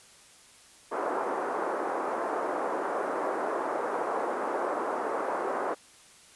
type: band-pass noise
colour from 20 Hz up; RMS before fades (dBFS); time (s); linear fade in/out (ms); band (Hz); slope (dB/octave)
pink; -31; 0.91-5.75; 20; 360 to 1300; 24
effects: white hiss -55 dBFS RMS until 6.35 s + resampled to 24000 Hz